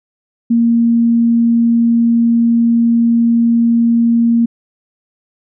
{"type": "tone", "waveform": "sine", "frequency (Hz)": 232.9, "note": "A#3", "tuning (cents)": -1, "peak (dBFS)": -8, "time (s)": [0.5, 4.46], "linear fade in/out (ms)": 10, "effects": []}